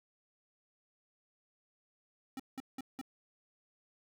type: tone bursts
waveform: square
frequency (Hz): 264.3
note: C4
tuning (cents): +18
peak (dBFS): -40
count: 4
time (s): 2.37-3.014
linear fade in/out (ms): 2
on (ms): 26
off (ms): 180
effects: none

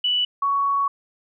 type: tone pair in turn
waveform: sine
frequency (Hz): 2962 / 1117.9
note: F#7 / C#6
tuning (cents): +1 / +14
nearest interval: octave + perfect fourth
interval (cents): 1687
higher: first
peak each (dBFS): -18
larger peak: neither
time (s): 0.04-0.25 / 0.42-0.88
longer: second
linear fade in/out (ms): 5
effects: none

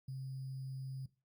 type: tone with sample-and-hold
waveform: sine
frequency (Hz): 132.8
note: C3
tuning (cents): +26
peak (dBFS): -40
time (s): 0.08-1.06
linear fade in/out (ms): 5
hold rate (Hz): 4900
effects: noise-tail reverb RT60 0.3 s tail -19 dB re dry + Opus 48 kbps

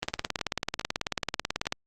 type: two click trains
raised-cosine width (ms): 0.2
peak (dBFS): -10 / -21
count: 32 / 4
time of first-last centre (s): 0.03-1.724 / 0.39-1.656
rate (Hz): 18.3 / 2.37
effects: Opus 32 kbps

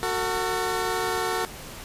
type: tone pair together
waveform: 15% pulse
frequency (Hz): 370 / 450.2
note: F#4 / A4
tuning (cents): 0 / +40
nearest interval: minor third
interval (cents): 340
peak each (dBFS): -21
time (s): 0.03-1.45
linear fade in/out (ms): 0
effects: pink hiss -40 dBFS RMS until 1.84 s + resampled to 32000 Hz

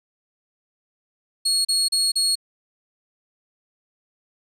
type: tone bursts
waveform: 30% pulse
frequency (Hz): 4318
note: C#8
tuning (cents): -46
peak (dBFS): -15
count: 4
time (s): 1.45-2.355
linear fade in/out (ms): 10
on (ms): 200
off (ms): 35
effects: resampled to 32000 Hz

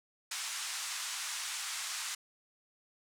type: band-pass noise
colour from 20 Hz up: white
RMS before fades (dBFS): -39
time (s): 0.31-2.15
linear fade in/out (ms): 5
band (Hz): 960 to 8800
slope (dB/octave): 24
effects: none

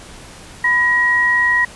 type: tone pair together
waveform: sine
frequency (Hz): 1000 / 1899.8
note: B5 / A#6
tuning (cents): +21 / +32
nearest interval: major seventh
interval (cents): 1111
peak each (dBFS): -21 / -12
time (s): 0.64-1.65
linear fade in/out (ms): 5
effects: pink hiss -38 dBFS RMS until 1.75 s + resampled to 24000 Hz

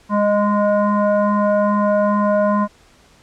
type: tone with frequency modulation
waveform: sine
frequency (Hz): 207.7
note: G#3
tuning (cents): 0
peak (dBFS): -13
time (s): 0.09-2.68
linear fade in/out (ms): 50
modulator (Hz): 413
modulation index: 2.1
effects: pink hiss -51 dBFS RMS until 3.22 s + low-pass 8000 Hz 12 dB/octave

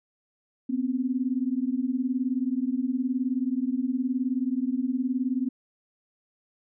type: beating tone pair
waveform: sine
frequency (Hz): 246.9 / 265.9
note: B3 / C4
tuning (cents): 0 / +28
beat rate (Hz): 19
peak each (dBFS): -27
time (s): 0.69-5.49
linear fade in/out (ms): 10
effects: none

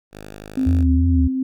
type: tone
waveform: 5% pulse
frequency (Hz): 51.7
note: G#1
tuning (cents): -7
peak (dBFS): -24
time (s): 0.11-0.85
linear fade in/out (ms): 50
type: tone with tremolo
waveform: sine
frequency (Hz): 261.6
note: C4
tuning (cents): 0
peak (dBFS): -16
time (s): 0.57-1.43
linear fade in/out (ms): 5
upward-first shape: triangle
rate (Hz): 3.6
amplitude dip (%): 40
type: tone with vibrato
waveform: sine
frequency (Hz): 80.3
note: E2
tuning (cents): -45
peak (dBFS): -14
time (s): 0.66-1.28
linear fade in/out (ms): 10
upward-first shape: sine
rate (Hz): 3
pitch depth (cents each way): 88
effects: none

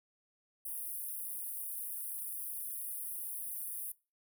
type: high-pass noise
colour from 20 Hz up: pink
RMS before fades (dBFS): -41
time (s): 0.65-3.92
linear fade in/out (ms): 5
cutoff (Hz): 9400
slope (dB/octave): 96
effects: noise-tail reverb RT60 0.3 s tail -22 dB re dry

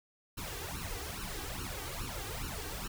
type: noise with flanger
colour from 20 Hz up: pink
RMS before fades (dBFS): -40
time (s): 0.37-2.88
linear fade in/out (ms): 10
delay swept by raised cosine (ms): 0.71 to 2.61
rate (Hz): 2.4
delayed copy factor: +0.95
effects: none

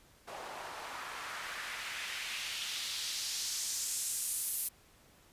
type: noise with band-pass filter sweep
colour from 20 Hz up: white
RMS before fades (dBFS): -39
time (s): 0.27-4.69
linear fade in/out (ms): 10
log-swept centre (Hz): 670 to 12000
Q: 1.5
effects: pink hiss -63 dBFS RMS until 5.32 s + resampled to 32000 Hz

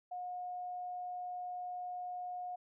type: tone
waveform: sine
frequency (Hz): 721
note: F#5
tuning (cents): -45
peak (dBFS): -39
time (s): 0.11-2.56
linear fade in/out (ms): 10
effects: none

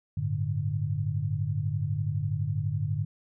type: chord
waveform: sine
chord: G suspended second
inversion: none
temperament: equal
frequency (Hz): 98 / 110 / 146.83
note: G2 / A2 / D3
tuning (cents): 0 / 0 / 0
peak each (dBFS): -31 / -31 / -30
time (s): 0.17-3.05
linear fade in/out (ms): 5
effects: none

